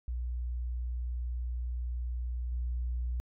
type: tone with level steps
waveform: sine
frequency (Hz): 60.7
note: B1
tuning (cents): -29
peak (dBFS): -31 / -29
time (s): 0.08-3.2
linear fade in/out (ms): 0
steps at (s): 2.52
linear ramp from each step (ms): 2
effects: tanh soft clip ceiling -27 dBFS